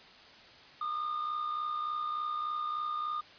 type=tone with amplitude modulation; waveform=triangle; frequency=1217 Hz; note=D#6; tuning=39 cents flat; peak=-28 dBFS; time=0.81-3.21 s; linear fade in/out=5 ms; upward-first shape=sine; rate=63.4 Hz; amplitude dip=50%; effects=white hiss -54 dBFS RMS until 3.38 s + resampled to 11025 Hz